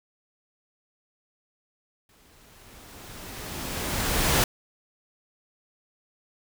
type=noise with exponential growth; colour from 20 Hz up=pink; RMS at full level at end=-20 dBFS; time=2.09-4.44 s; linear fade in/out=2 ms; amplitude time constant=510 ms; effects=none